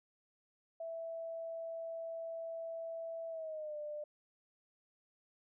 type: tone with pitch glide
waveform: sine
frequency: 659.3 to 597.6 Hz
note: E5 to D5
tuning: 0 to +30 cents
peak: -40 dBFS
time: 0.8-4.04 s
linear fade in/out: 5 ms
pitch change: -170 cents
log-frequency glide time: 3.29-3.76 s
effects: none